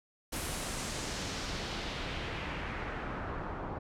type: noise with low-pass filter sweep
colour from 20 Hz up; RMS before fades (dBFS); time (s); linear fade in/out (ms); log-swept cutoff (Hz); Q
pink; -38; 0.32-3.79; 10; 12000 to 960; 1.4
effects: none